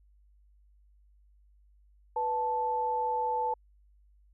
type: tone pair together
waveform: sine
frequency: 492.4 / 877.4 Hz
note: B4 / A5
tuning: -5 / -5 cents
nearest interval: minor seventh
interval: 1000 cents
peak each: -34 / -28 dBFS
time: 2.16-3.54 s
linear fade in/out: 5 ms
effects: added 50 Hz sine -59 dBFS peak until 4.33 s